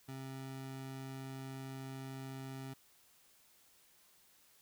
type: tone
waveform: 25% pulse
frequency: 133.4 Hz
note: C3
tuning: 34 cents sharp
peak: -40 dBFS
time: 0.08-2.74 s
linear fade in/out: 10 ms
effects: white hiss -67 dBFS RMS until 4.61 s